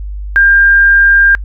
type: tone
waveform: sine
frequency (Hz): 1600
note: G6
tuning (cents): +35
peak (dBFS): -4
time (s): 0.36-1.35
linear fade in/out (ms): 0
effects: noise-tail reverb RT60 0.1 s tail -24 dB re dry + added 50 Hz sine -19 dBFS peak until 1.44 s